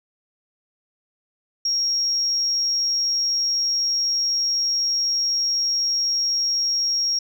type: tone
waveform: sine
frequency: 5588 Hz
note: F8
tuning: in tune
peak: -18 dBFS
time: 1.65-7.19 s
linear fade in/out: 5 ms
effects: tanh soft clip ceiling -14 dBFS